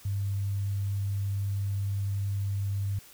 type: tone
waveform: sine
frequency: 99.4 Hz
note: G2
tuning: 25 cents sharp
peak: -27 dBFS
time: 0.05-2.99 s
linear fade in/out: 5 ms
effects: white hiss -53 dBFS RMS until 3.13 s